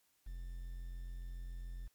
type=tone with quantisation; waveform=triangle; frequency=43.5 Hz; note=F1; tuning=6 cents flat; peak=-40 dBFS; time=0.26-1.88 s; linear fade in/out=10 ms; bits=11; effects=white hiss -75 dBFS RMS until 1.94 s + MP3 96 kbps